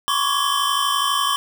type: tone cluster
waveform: square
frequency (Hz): 1017 / 1100 / 1152 / 1667 / 3087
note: C6 / C#6 / D6 / G#6 / G7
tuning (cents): -50 / -14 / -34 / +6 / -27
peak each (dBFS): -30 / -23 / -24 / -32 / -24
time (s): 0.08-1.36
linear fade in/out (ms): 0
effects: none